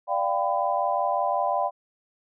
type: chord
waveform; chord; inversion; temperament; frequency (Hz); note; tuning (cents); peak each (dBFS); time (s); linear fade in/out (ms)
sine; G dominant seventh; second; equal with one note detuned; 587.3 / 698.5 / 784 / 1004.5; D5 / F5 / G5 / B5; 0 / 0 / 0 / +29; -28 / -27 / -27 / -28; 0.07-1.71; 50
effects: none